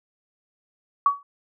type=tone with exponential decay; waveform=sine; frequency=1131 Hz; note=C#6; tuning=34 cents sharp; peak=-11 dBFS; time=1.06-1.23 s; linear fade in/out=2 ms; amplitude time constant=35 ms; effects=none